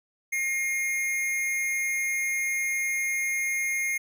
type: tone with amplitude modulation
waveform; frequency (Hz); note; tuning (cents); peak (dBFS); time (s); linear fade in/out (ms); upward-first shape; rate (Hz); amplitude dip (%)
square; 2136; C7; +35; -24; 0.32-3.98; 10; sine; 279; 45
effects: none